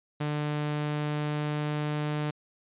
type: tone with pitch glide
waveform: sawtooth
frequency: 148.9 to 149.76 Hz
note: D3 to D3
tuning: +24 to +34 cents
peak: -24 dBFS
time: 0.2-2.31 s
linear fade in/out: 10 ms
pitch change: +10 cents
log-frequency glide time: 0.67-2.18 s
effects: resampled to 8000 Hz